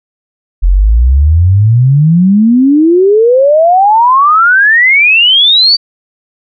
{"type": "exponential sweep", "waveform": "sine", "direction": "up", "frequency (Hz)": [41.86, 4662], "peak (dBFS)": -3, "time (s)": [0.62, 5.77], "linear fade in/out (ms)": 20, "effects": []}